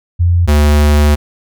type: tone pair in turn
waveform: sine / square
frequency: 87 / 74.01 Hz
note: F2 / D2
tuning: -6 / +14 cents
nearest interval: minor third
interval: 280 cents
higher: first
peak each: -7 dBFS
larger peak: neither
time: 0.19-0.47 / 0.47-1.16 s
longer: second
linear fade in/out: 20 ms
effects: none

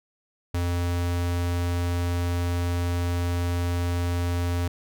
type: tone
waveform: square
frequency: 87.31 Hz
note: F2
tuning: in tune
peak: -24 dBFS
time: 0.54-4.68 s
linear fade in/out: 5 ms
effects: none

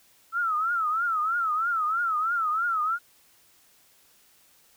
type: tone with vibrato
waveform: sine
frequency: 1318.5 Hz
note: E6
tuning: in tune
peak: -23 dBFS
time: 0.32-2.99 s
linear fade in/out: 50 ms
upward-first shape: triangle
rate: 3.1 Hz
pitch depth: 160 cents each way
effects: white hiss -60 dBFS RMS until 4.76 s

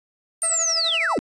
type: linear sweep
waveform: sine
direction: down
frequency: 9000 to 190 Hz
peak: -19 dBFS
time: 0.42-1.19 s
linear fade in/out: 0 ms
type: tone with tremolo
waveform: 20% pulse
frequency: 659.3 Hz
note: E5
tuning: in tune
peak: -21 dBFS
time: 0.43-1.18 s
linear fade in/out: 2 ms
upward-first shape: triangle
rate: 12 Hz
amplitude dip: 75%
effects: resampled to 22050 Hz

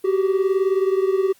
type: beating tone pair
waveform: triangle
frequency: 379.3 / 398.3 Hz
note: F#4 / G4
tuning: +43 / +28 cents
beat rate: 19 Hz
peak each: -16 / -20 dBFS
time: 0.04-1.33 s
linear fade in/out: 10 ms
effects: white hiss -56 dBFS RMS until 1.39 s + Opus 32 kbps

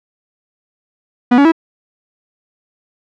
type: tone with pitch steps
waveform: 45% pulse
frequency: 244.6 / 282.6 / 326.5 Hz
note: B3 / C#4 / E4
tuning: -16 / +34 / -17 cents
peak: -6 dBFS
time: 1.31-1.52 s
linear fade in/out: 10 ms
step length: 70 ms
effects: low-pass 2000 Hz 12 dB/octave

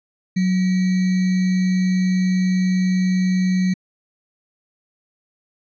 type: tone with sample-and-hold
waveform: sine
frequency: 185 Hz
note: F#3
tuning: in tune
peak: -15 dBFS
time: 0.36-3.74 s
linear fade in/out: 10 ms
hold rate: 2100 Hz
effects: resampled to 16000 Hz

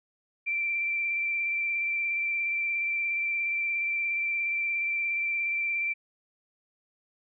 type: tone with vibrato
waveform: sine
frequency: 2349 Hz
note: D7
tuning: in tune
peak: -26 dBFS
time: 0.46-5.94 s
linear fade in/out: 20 ms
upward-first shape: square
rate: 17 Hz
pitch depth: 12 cents each way
effects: none

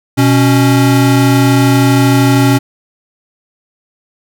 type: tone pair together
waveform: square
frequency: 123.48 / 277.2 Hz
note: B2 / C#4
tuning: 0 / 0 cents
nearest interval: octave + major second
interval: 1400 cents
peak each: -10 dBFS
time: 0.17-2.59 s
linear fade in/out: 20 ms
effects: none

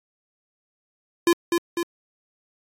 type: tone with echo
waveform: square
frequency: 342.9 Hz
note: F4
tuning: 32 cents flat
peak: -15 dBFS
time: 1.27-1.33 s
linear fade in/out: 2 ms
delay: 250 ms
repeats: 2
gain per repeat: -4 dB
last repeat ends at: 1.83 s
effects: AAC 48 kbps

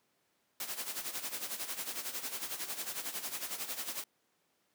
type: noise with tremolo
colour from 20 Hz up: white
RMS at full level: -37 dBFS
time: 0.6-4.04 s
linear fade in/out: 2 ms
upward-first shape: sine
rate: 11 Hz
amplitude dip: 70%
effects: pink hiss -75 dBFS RMS until 4.74 s + high-pass 200 Hz 12 dB/octave

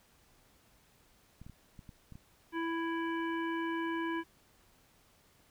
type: clicks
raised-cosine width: 5 ms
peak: -37 dBFS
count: 7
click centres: 1.416 / 1.465 / 1.497 / 1.792 / 1.892 / 2.123 / 2.155 s
type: harmonic tone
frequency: 330.9 Hz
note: E4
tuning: 7 cents sharp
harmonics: 1 / 3 / 5 / 7 / 9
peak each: -34 / -39 / -41 / -48 / -51 dBFS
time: 2.52-4.24 s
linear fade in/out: 50 ms
effects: pink hiss -66 dBFS RMS until 5.5 s

